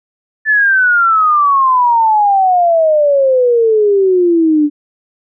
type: exponential sweep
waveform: sine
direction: down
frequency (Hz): 1760 to 290.1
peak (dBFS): -7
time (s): 0.45-4.7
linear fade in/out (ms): 50
effects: none